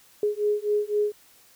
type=beating tone pair; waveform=sine; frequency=415.3 / 419.2 Hz; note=G#4 / G#4; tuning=0 / +16 cents; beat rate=3.9 Hz; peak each=-25 dBFS; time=0.23-1.12 s; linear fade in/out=2 ms; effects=white hiss -56 dBFS RMS until 1.55 s